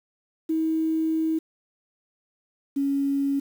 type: tone pair in turn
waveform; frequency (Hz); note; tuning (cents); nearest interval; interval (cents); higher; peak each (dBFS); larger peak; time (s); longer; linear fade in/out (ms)
sine; 320 / 278.2; D#4 / C#4; +49 / +6; major second; 243; first; -21; neither; 0.49-1.39 / 2.76-3.4; first; 10
effects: 8-bit